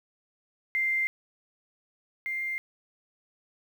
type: tone pair in turn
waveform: sine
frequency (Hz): 2093 / 2102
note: C7 / C7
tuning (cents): 0 / +7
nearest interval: unison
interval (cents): 7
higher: second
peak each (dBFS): -24 / -29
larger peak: first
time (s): 0.75-1.07 / 2.26-2.58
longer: neither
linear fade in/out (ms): 0
effects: 9-bit